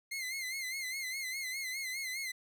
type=tone with vibrato; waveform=sawtooth; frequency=2093 Hz; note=C7; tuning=in tune; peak=-33 dBFS; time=0.11-2.32 s; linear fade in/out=10 ms; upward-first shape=sine; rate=4.9 Hz; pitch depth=75 cents each way; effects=none